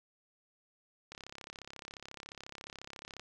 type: click train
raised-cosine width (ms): 0.2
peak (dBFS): -28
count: 72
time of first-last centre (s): 1.12-3.196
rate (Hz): 34.2
effects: none